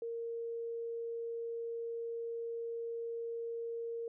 sine tone, 463.4 Hz, A#4, 10 cents flat, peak -37 dBFS, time 0.02-4.08 s, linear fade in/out 2 ms, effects none

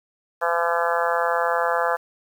harmonic tone, 169.9 Hz, F3, 47 cents flat, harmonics 3 / 4 / 5 / 6 / 7 / 8 / 9 / 10, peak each -25 / -26 / -27 / -28 / -28 / -29 / -30 / -30 dBFS, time 0.41-1.97 s, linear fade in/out 20 ms, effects 8-bit

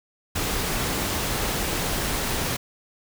pink noise, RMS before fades -26 dBFS, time 0.35-2.57 s, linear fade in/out 10 ms, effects none

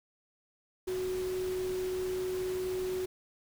sine tone in noise, 370 Hz, F#4, in tune, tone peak -31 dBFS, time 0.87-3.06 s, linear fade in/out 10 ms, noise pink, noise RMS -45 dBFS, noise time 0.87-3.06 s, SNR +11 dB, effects none

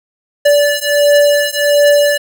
square beating tone pair, 580 / 581.4 Hz, D5 / D5, -22 / -18 cents, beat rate 1.4 Hz, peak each -12 dBFS, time 0.45-2.18 s, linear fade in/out 10 ms, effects none

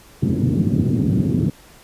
pink band-pass noise, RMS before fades -18 dBFS, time 0.22-1.5 s, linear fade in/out 5 ms, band 110 to 290 Hz, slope 24 dB/octave, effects pink hiss -47 dBFS RMS until 1.83 s + resampled to 32000 Hz

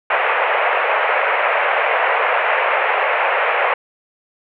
pink band-pass noise, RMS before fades -17 dBFS, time 0.1-3.74 s, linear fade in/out 5 ms, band 490 to 2600 Hz, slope 48 dB/octave, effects none

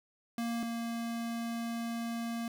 square tone pair in turn, 233.1 / 232.1 Hz, A#3 / A#3, 0 / -7 cents, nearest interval unison, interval 7 cents, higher first, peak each -33 / -35 dBFS, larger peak first, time 0.38-0.63 / 0.63-2.48 s, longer second, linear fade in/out 2 ms, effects none

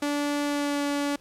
sawtooth tone with pitch glide, 290 to 286.5 Hz, D4 to D4, -22 to -43 cents, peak -21 dBFS, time 0.02-1.16 s, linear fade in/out 5 ms, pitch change -21 cents, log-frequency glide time 0.44-0.84 s, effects pink hiss -57 dBFS RMS until 1.2 s + low-pass 11000 Hz 12 dB/octave

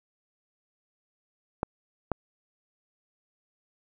clicks, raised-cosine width 1 ms, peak -12 dBFS, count 2, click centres 1.631 / 2.117 s, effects none

